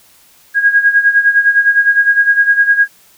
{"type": "tone with tremolo", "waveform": "sine", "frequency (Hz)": 1638, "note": "G#6", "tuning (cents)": -24, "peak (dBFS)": -4, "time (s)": [0.54, 2.88], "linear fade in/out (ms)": 50, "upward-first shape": "sine", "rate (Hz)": 9.8, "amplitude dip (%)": 75, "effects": ["white hiss -47 dBFS RMS until 3.17 s"]}